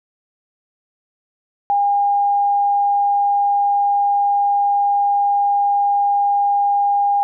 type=tone; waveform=sine; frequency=809 Hz; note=G#5; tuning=46 cents flat; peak=-13 dBFS; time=1.7-7.23 s; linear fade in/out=0 ms; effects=none